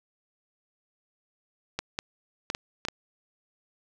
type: clicks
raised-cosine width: 0.2 ms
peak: -12 dBFS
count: 6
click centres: 1.79 / 1.989 / 2.501 / 2.549 / 2.851 / 2.885 s
effects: none